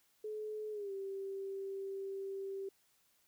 sine tone with pitch glide, 427.9 to 390.1 Hz, A4 to G4, -48 to -8 cents, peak -39 dBFS, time 0.24-2.69 s, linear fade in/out 5 ms, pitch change -160 cents, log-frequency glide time 0.71-0.92 s, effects white hiss -73 dBFS RMS until 3.27 s

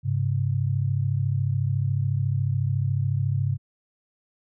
sine tone pair together, 101.5 / 135.49 Hz, G#2 / C#3, -39 / -39 cents, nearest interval perfect fourth, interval 500 cents, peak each -24 dBFS, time 0.03-3.58 s, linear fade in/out 50 ms, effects none

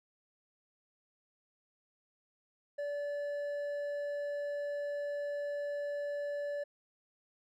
sine tone with hard clipping, 578 Hz, D5, 28 cents flat, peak -36 dBFS, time 2.78-6.64 s, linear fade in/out 10 ms, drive 5 dB, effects none

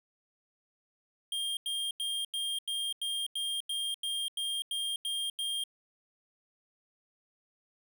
square tone bursts, 3210 Hz, G7, 40 cents sharp, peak -32 dBFS, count 13, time 1.32-5.638 s, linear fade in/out 2 ms, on 250 ms, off 89 ms, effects none

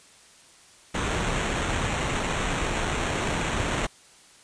pink noise with sample-and-hold, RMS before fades -27 dBFS, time 0.94-3.87 s, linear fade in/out 10 ms, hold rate 4900 Hz, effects white hiss -53 dBFS RMS until 4.43 s + resampled to 22050 Hz

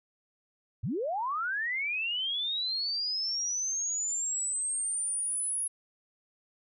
sine linear sweep, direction up, 80.4 to 10548 Hz, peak -29 dBFS, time 0.83-5.68 s, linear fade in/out 10 ms, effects none

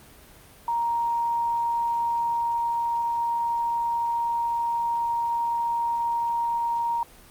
sine tone, 936 Hz, A#5, 7 cents sharp, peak -22 dBFS, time 0.68-7.03 s, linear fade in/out 2 ms, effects pink hiss -50 dBFS RMS until 7.3 s + Opus 32 kbps

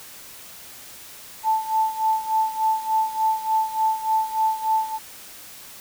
sine tone with tremolo, 880 Hz, A5, in tune, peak -16 dBFS, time 1.43-4.99 s, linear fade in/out 50 ms, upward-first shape sine, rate 3.4 Hz, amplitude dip 80%, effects white hiss -42 dBFS RMS until 5.8 s

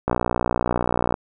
click train, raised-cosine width 1 ms, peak -6 dBFS, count 65, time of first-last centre 0.08-1.141 s, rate 60.3 Hz, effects none

